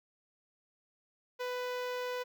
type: tone with notch filter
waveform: sawtooth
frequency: 497.1 Hz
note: B4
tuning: 11 cents sharp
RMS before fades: -37 dBFS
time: 1.39-2.24 s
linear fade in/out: 20 ms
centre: 9400 Hz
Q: 0.56
effects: none